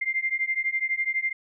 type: beating tone pair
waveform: sine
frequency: 2093 / 2105 Hz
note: C7 / C7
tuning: 0 / +10 cents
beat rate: 12 Hz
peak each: -27 dBFS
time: 0.01-1.33 s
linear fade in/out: 10 ms
effects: none